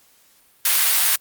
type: high-pass noise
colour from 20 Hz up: white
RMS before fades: -17 dBFS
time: 0.65-1.16 s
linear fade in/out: 5 ms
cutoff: 1100 Hz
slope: 12 dB/octave
effects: white hiss -56 dBFS RMS until 1.2 s + Opus 48 kbps